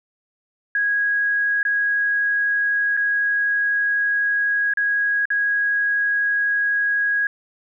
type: tone with dropouts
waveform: sine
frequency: 1652 Hz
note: G#6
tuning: 10 cents flat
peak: -17 dBFS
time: 0.75-7.27 s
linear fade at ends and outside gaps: 2 ms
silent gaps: 1.63-1.651 / 2.968-2.973 / 4.737-4.772 / 5.255-5.303 s
effects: none